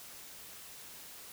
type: silence
effects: white hiss -50 dBFS RMS until 1.32 s